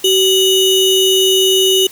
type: ring-modulated tone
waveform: square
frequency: 1660 Hz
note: G#6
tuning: 1 cent flat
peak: -7 dBFS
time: 0.04-1.87 s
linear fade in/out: 5 ms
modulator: 1280 Hz
effects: white hiss -37 dBFS RMS until 1.91 s